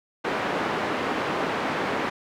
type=band-pass noise; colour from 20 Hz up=pink; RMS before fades=-27 dBFS; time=0.24-2.1 s; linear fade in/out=10 ms; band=270 to 2000 Hz; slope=12 dB/octave; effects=none